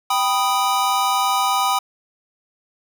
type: chord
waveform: square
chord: G augmented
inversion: none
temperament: equal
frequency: 784 / 987.8 / 1244.5 Hz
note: G5 / B5 / D#6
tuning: 0 / 0 / 0 cents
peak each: -22 dBFS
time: 0.1-1.79 s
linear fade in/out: 5 ms
effects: none